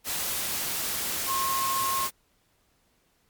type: tone in noise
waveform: sine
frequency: 1074 Hz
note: C6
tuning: 45 cents sharp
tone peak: -26 dBFS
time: 1.26-2.09 s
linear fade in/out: 50 ms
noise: white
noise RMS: -30 dBFS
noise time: 0.04-2.11 s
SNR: +1 dB
effects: pink hiss -68 dBFS RMS until 3.29 s + MP3 96 kbps